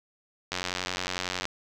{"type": "click train", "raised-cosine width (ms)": 0.2, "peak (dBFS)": -12, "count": 86, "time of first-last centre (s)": [0.52, 1.454], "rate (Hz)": 91, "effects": []}